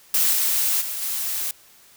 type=noise with level steps; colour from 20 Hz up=blue; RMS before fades=-19 / -21 / -29 / -26 dBFS; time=0.14-1.51 s; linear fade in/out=2 ms; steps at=0.32 / 0.8 / 1.01 s; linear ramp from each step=20 ms; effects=white hiss -52 dBFS RMS until 1.96 s